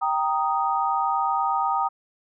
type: chord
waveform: sine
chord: Eb major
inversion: first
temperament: equal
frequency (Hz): 784 / 932.3 / 1244.5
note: G5 / Bb5 / Eb6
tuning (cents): 0 / 0 / 0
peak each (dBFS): -25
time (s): 0.01-1.89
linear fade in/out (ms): 20
effects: none